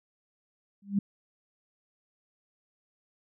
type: tone with exponential growth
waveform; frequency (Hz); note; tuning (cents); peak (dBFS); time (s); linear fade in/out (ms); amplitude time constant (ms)
sine; 200; G3; +35; -19; 0.82-0.99; 5; 36
effects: none